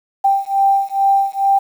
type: beating tone pair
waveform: sine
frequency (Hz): 786 / 788.3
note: G5 / G5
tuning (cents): +4 / +9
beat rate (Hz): 2.3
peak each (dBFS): -15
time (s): 0.24-1.59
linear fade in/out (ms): 10
effects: 7-bit